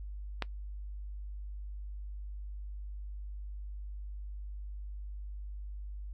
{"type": "click", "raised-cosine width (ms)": 0.3, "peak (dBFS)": -16, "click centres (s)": 0.423, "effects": ["noise-tail reverb RT60 0.1 s tail -20 dB re dry", "added 50 Hz sine -39 dBFS peak until 6.13 s"]}